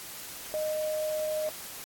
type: tone in noise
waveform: sine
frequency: 617 Hz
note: D#5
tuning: 15 cents flat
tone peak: -28 dBFS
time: 0.54-1.49 s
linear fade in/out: 0 ms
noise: white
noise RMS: -42 dBFS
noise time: 0-1.84 s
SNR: +11 dB
effects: AAC 64 kbps